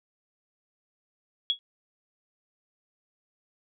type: tone with exponential decay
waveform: sine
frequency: 3345 Hz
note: G#7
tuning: 12 cents sharp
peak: -18 dBFS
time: 1.5-1.59 s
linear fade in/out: 0 ms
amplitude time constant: 19 ms
effects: none